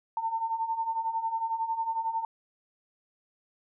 sine beating tone pair, 895 / 906 Hz, A5 / A#5, +29 / -50 cents, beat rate 11 Hz, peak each -34 / -29 dBFS, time 0.17-2.25 s, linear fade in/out 2 ms, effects none

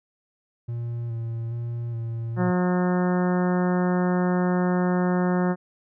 triangle tone with vibrato, 116.54 Hz, A#2, in tune, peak -25 dBFS, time 0.68-2.51 s, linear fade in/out 10 ms, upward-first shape square, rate 1.2 Hz, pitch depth 22 cents each way
harmonic tone, 180 Hz, F#3, 47 cents flat, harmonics 1 / 2 / 3 / 4 / 5 / 6 / 7 / 8 / 9 / 10, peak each -21 / -27 / -31 / -33 / -35 / -37 / -38 / -39 / -40 / -41 dBFS, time 2.36-5.56 s, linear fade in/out 50 ms
effects none

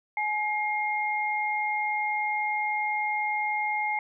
sine tone pair together, 843.7 / 2130 Hz, G#5 / C7, +27 / +30 cents, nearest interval octave + major third, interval 1603 cents, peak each -28 dBFS, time 0.17-3.99 s, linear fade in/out 2 ms, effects none

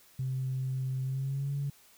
sine tone with pitch glide, 130.81 to 141.01 Hz, C3 to C#3, 0 to +30 cents, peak -29 dBFS, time 0.19-1.7 s, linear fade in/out 5 ms, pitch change +130 cents, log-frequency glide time 1.02-1.53 s, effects tanh soft clip ceiling -25 dBFS + white hiss -60 dBFS RMS until 1.97 s

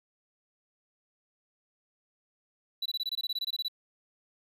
triangle tone bursts, 3951 Hz, B7, in tune, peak -28 dBFS, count 15, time 2.82-3.683 s, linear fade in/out 5 ms, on 37 ms, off 22 ms, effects none

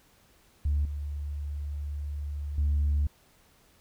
sine tone with level steps, 72.8 Hz, D2, 15 cents flat, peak -22 / -31 / -21 dBFS, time 0.65-3.07 s, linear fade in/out 5 ms, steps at 0.85 / 2.58 s, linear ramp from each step 2 ms, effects tanh soft clip ceiling -20 dBFS + pink hiss -62 dBFS RMS until 3.8 s

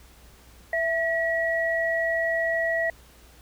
sine tone pair together, 663.2 / 1922 Hz, E5 / B6, +10 / -48 cents, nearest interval octave + tritone, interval 1842 cents, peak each -25 dBFS, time 0.73-2.9 s, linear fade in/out 2 ms, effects added 60 Hz sine -52 dBFS peak until 3.41 s + pink hiss -54 dBFS RMS until 3.41 s

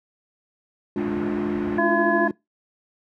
triangle chord, D diminished, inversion second, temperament just, 211.4 / 293.7 / 352.4 Hz, Ab3 / D4 / F4, +31 / 0 / +16 cents, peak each -25 dBFS, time 0.96-2.31 s, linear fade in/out 2 ms
pink low-pass noise, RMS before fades -34 dBFS, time 0.97-1.79 s, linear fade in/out 10 ms, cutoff 2100 Hz, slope 24 dB/octave
harmonic tone, 338.9 Hz, E4, 48 cents sharp, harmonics 1 / 2 / 3 / 5, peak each -24 / -23 / -26 / -23 dBFS, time 1.78-2.28 s, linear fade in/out 5 ms
effects noise-tail reverb RT60 0.2 s tail -23 dB re dry + high-pass 80 Hz 12 dB/octave

